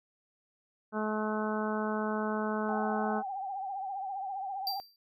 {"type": "harmonic tone", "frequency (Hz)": 214.5, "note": "A3", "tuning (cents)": -44, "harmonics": [1, 2, 3, 4, 5, 6, 7], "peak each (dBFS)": [-33, -36, -38, -39, -40, -41, -41], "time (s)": [0.92, 3.23], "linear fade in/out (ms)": 50}
{"type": "tone with vibrato", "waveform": "sine", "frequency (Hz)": 779, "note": "G5", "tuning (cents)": -11, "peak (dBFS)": -34, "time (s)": [2.69, 4.8], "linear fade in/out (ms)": 0, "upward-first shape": "triangle", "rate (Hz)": 15, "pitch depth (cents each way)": 87}
{"type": "tone with exponential decay", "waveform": "square", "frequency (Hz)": 4699, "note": "D8", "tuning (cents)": 0, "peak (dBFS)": -29, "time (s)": [4.67, 4.96], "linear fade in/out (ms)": 1, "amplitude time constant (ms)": 63}
{"effects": []}